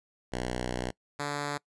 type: tone pair in turn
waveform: 5% pulse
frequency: 61.74 / 144.91 Hz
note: B1 / D3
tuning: 0 / -23 cents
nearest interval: octave + minor third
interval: 1477 cents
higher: second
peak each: -20 / -20 dBFS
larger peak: neither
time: 0.32-0.91 / 1.19-1.58 s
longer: first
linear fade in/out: 10 ms
effects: noise-tail reverb RT60 0.1 s tail -24 dB re dry + resampled to 22050 Hz